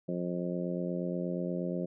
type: harmonic tone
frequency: 88.4 Hz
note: F2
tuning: 22 cents sharp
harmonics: 2 / 3 / 4 / 5 / 6 / 7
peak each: -34 / -40 / -38 / -44 / -39 / -42 dBFS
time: 0.08-1.86 s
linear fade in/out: 10 ms
effects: none